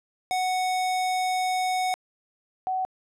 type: tone pair in turn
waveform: square / sine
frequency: 740 / 749.9 Hz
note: F#5 / F#5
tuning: 0 / +23 cents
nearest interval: unison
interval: 23 cents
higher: second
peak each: -24 dBFS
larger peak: neither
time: 0.31-1.94 / 2.67-2.85 s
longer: first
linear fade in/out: 0 ms
effects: low-pass 11000 Hz 12 dB/octave